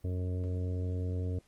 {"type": "harmonic tone", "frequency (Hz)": 90.7, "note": "F#2", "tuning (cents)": -34, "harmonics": [1, 2, 3, 4, 5, 6, 7], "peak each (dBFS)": [-31, -45, -43, -50, -44, -52, -53], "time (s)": [0.04, 1.39], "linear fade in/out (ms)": 5, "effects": ["pink hiss -68 dBFS RMS until 1.47 s", "Opus 24 kbps"]}